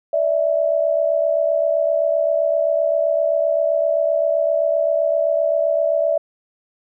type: tone pair together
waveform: sine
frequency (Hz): 584.3 / 652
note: D5 / E5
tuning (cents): -9 / -19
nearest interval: major second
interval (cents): 190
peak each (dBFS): -18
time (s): 0.13-6.18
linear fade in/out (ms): 5
effects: none